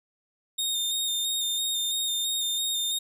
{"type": "tone with vibrato", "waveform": "sawtooth", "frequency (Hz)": 3669, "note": "A#7", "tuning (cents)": -28, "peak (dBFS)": -23, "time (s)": [0.58, 2.99], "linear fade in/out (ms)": 10, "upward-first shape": "square", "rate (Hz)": 3, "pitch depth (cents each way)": 21, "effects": []}